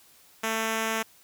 5% pulse tone, 222.7 Hz, A3, 21 cents sharp, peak -15 dBFS, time 0.43-1.03 s, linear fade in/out 10 ms, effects white hiss -57 dBFS RMS until 1.23 s

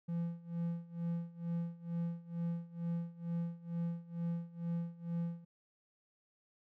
triangle tone with tremolo, 169.7 Hz, F3, 49 cents flat, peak -31 dBFS, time 0.08-5.45 s, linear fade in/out 10 ms, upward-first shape sine, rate 2.2 Hz, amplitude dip 90%, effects none

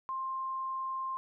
sine tone, 1055 Hz, C6, 14 cents sharp, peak -33 dBFS, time 0.09-1.17 s, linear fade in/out 0 ms, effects none

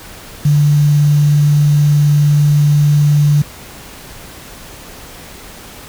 sine tone with quantisation, 146.83 Hz, D3, in tune, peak -7 dBFS, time 0.45-3.42 s, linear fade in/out 5 ms, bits 5, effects pink hiss -34 dBFS RMS until 5.88 s

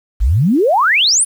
sine exponential sweep, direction up, 46.25 to 10270 Hz, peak -9 dBFS, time 0.2-1.25 s, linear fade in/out 20 ms, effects 7-bit

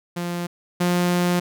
sawtooth tone pair in turn, 174.1 / 176.84 Hz, F3 / F3, -5 / +22 cents, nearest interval unison, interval 27 cents, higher second, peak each -21 / -14 dBFS, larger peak second, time 0.16-0.47 / 0.8-1.4 s, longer second, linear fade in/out 10 ms, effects none

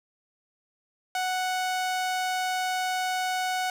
sawtooth tone, 740 Hz, F#5, in tune, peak -22 dBFS, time 1.15-3.7 s, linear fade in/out 2 ms, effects low-pass 10000 Hz 12 dB/octave + 8-bit

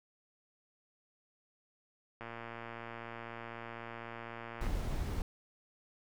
click train, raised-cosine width 0.5 ms, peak -29 dBFS, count 286, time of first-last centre 2.21-4.667 s, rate 116 Hz
brown noise, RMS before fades -35 dBFS, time 4.61-5.22 s, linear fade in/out 2 ms
effects none

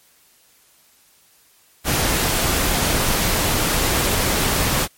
pink noise, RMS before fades -19 dBFS, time 1.84-4.88 s, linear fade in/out 50 ms, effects white hiss -55 dBFS RMS until 4.97 s + MP3 64 kbps

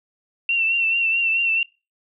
sine tone with vibrato, 2712 Hz, E7, 49 cents sharp, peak -17 dBFS, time 0.49-1.63 s, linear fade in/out 2 ms, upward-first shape triangle, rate 4.6 Hz, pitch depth 50 cents each way, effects noise-tail reverb RT60 0.3 s tail -25 dB re dry

